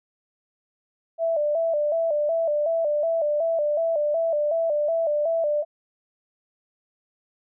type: tone with vibrato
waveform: sine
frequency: 626 Hz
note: D#5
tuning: 10 cents sharp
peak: -20 dBFS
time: 1.18-5.65 s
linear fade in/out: 50 ms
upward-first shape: square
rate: 2.7 Hz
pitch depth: 94 cents each way
effects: none